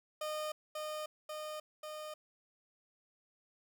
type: tone with echo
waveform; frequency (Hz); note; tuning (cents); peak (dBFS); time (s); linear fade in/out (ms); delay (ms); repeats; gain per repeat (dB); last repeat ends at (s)
30% pulse; 612; D#5; -29; -34; 0.21-0.52; 5; 540; 3; -2; 2.14
effects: none